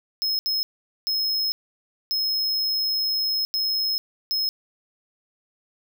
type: tone bursts at uneven times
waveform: square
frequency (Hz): 5160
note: E8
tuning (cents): -38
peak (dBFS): -22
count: 6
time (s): 0.22-0.39 / 0.46-0.63 / 1.07-1.52 / 2.11-3.45 / 3.54-3.98 / 4.31-4.49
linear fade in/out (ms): 0
effects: none